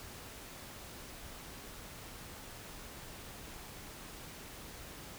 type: silence
effects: pink hiss -49 dBFS RMS until 5.18 s